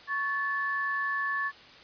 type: tone pair together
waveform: sine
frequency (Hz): 1112 / 1739.4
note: C#6 / A6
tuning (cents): +5 / -20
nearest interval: minor sixth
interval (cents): 775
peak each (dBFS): -32 / -29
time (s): 0.07-1.52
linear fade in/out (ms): 50
effects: white hiss -51 dBFS RMS until 1.83 s + resampled to 11025 Hz